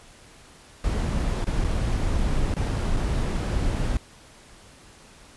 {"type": "noise with dropouts", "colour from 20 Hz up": "brown", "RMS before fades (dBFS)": -24, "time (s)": [0.84, 3.97], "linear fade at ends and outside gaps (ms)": 1, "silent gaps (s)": [[1.443, 1.469], [1.641, 1.645], [2.54, 2.566], [2.964, 2.968]], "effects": ["pink hiss -50 dBFS RMS until 5.36 s", "resampled to 24000 Hz"]}